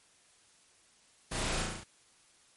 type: noise with echo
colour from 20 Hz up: pink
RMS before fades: -37 dBFS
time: 1.31-1.63 s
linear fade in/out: 10 ms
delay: 35 ms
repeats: 6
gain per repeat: -2 dB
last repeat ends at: 1.84 s
effects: white hiss -64 dBFS RMS until 2.56 s + MP3 48 kbps